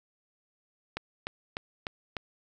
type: click train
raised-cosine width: 0.3 ms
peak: -17 dBFS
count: 5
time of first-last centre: 0.97-2.168 s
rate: 3.34 Hz
effects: none